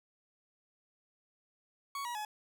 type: tone with pitch steps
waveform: 40% pulse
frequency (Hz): 1116 / 960 / 848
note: C#6 / B5 / G#5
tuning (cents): +11 / -49 / +36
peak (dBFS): -36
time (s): 1.95-2.25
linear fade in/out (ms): 2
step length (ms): 100
effects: none